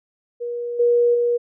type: tone with level steps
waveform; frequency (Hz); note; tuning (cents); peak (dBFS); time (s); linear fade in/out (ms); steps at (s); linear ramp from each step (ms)
sine; 478.5; A#4; +45; -24 / -13 / -16; 0.4-1.38; 20; 0.79 / 1.14; 10
effects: none